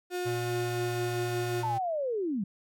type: tone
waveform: 35% pulse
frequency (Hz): 359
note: F4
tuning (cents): +48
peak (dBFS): -29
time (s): 0.1-1.65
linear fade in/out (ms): 50
type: tone with pitch glide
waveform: square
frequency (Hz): 118.6 to 117.78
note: A#2 to A#2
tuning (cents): +30 to +18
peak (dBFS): -34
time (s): 0.25-1.79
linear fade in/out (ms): 20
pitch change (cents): -12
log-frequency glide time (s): 0.51-1.09
type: linear sweep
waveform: sine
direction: down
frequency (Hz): 909 to 178.8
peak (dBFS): -28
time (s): 1.63-2.44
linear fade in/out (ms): 5
effects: none